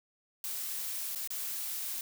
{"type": "noise with dropouts", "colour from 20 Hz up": "blue", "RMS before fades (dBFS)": -37, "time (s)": [0.44, 2.01], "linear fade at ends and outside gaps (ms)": 1, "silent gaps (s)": [[1.15, 1.158], [1.275, 1.304]], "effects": []}